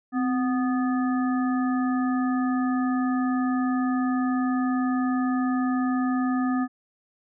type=harmonic tone with a mistuned harmonic; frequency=246.9 Hz; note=B3; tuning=in tune; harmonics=1 / 3 / 5 / 7; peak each=-22 / -33 / -33 / -38 dBFS; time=0.12-6.68 s; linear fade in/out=50 ms; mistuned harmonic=1; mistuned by=+71 cents; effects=none